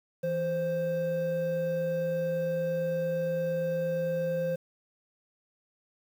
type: tone pair together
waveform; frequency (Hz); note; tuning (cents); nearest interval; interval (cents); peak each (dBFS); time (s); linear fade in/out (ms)
triangle; 164.81 / 523.2; E3 / C5; 0 / 0; octave + minor sixth; 2000; -32 / -26; 0.23-4.56; 10
effects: 9-bit